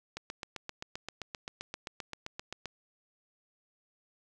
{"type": "click train", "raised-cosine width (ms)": 0.2, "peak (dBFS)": -21, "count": 20, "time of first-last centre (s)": [0.17, 2.657], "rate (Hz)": 7.64, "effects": []}